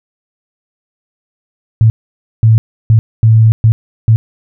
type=tone bursts at uneven times; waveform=sine; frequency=111.4 Hz; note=A2; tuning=22 cents sharp; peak=-3 dBFS; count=6; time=1.81-1.9 / 2.43-2.58 / 2.9-2.99 / 3.23-3.52 / 3.64-3.72 / 4.08-4.16 s; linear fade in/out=0 ms; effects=none